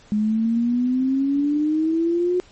sine exponential sweep, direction up, 208.4 to 364.1 Hz, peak -17 dBFS, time 0.12-2.4 s, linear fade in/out 0 ms, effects pink hiss -51 dBFS RMS until 2.51 s + MP3 32 kbps

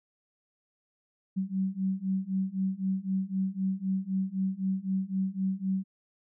sine beating tone pair, 188.6 / 192.5 Hz, F#3 / G3, +33 / -31 cents, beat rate 3.9 Hz, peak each -31 / -30 dBFS, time 1.36-5.84 s, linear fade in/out 20 ms, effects none

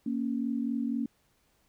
sine tone pair together, 233.1 / 277.2 Hz, A#3 / C#4, 0 / 0 cents, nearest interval minor third, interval 300 cents, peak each -30 / -32 dBFS, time 0.06-1.06 s, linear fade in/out 5 ms, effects pink hiss -70 dBFS RMS until 1.68 s

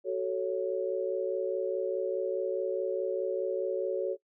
sine chord, F# minor, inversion none, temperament equal with one note detuned, 375.2 / 440 / 554.4 Hz, F#4 / A4 / C#5, +24 / 0 / 0 cents, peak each -32 / -33 / -32 dBFS, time 0.04-4.17 s, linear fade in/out 50 ms, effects noise-tail reverb RT60 0.1 s tail -19 dB re dry

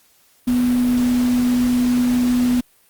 sine tone in noise, 246.6 Hz, B3, 2 cents flat, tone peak -14 dBFS, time 0.47-2.61 s, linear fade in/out 10 ms, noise pink, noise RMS -31 dBFS, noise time 0.47-2.61 s, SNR +14 dB, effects white hiss -56 dBFS RMS until 2.89 s + Opus 48 kbps

